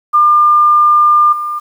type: tone with level steps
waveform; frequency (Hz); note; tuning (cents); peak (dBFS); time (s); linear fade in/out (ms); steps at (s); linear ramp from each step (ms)
sine; 1200; D6; +37; -5 / -16; 0.13-1.6; 20; 1.32; 10
effects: 7-bit